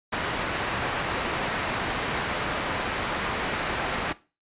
white low-pass noise, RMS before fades -29 dBFS, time 0.12-4.13 s, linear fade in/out 10 ms, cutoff 1900 Hz, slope 12 dB/octave, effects noise-tail reverb RT60 0.3 s tail -18 dB re dry + resampled to 8000 Hz

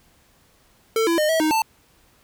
square tone with pitch steps, 447.6 / 335.7 / 610 / 646 / 311 / 887 Hz, A4 / E4 / D#5 / E5 / D#4 / A5, +30 / +32 / -34 / -35 / -1 / +14 cents, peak -18 dBFS, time 0.96-1.62 s, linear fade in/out 2 ms, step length 110 ms, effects pink hiss -58 dBFS RMS until 2.23 s

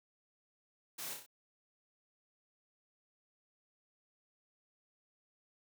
white noise with echo, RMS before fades -44 dBFS, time 0.98-1.14 s, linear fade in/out 10 ms, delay 31 ms, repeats 4, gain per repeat -4 dB, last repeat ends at 1.264 s, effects high-pass 150 Hz 12 dB/octave

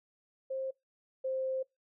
sine tone pair in turn, 530 / 524.8 Hz, C5 / C5, +22 / +5 cents, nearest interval unison, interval 17 cents, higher first, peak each -33 / -31 dBFS, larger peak second, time 0.5-0.71 / 1.24-1.63 s, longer second, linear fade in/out 10 ms, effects noise-tail reverb RT60 0.2 s tail -25 dB re dry

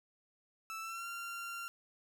30% pulse tone with pitch glide, 1318.5 to 1381.7 Hz, E6 to F6, 0 to -19 cents, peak -38 dBFS, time 0.7-1.68 s, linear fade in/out 0 ms, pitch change +81 cents, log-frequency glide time 0.8-1.07 s, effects none

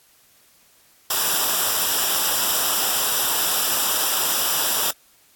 white noise with comb filter, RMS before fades -21 dBFS, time 1.1-4.91 s, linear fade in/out 5 ms, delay 0.46 ms, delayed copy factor -0.7, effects white hiss -56 dBFS RMS until 5.35 s + AAC 64 kbps

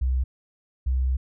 sine tone pair in turn, 64 / 64.45 Hz, C2 / C2, -38 / -26 cents, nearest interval unison, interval 12 cents, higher second, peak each -20 / -20 dBFS, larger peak neither, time 0.01-0.24 / 0.86-1.17 s, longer second, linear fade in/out 10 ms, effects none

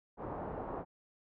white low-pass noise, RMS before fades -41 dBFS, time 0.17-0.85 s, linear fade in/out 50 ms, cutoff 940 Hz, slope 24 dB/octave, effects none

